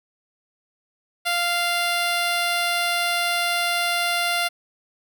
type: tone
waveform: 10% pulse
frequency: 696 Hz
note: F5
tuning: 6 cents flat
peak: -12 dBFS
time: 1.25-4.49 s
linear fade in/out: 20 ms
effects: none